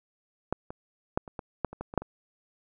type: clicks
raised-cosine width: 1 ms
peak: -13 / -24 / -11 / -28 / -21 / -12 / -27 / -21 / -25 / -8 / -26 dBFS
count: 11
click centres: 0.526 / 0.705 / 1.175 / 1.278 / 1.392 / 1.647 / 1.73 / 1.81 / 1.939 / 1.977 / 2.02 s
effects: none